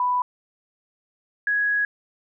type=tone pair in turn; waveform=sine; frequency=991 / 1666.7 Hz; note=B5 / G#6; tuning=+6 / +6 cents; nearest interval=major sixth; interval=900 cents; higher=second; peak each=-19 dBFS; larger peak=neither; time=0-0.22 / 1.47-1.85 s; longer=second; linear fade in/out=2 ms; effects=none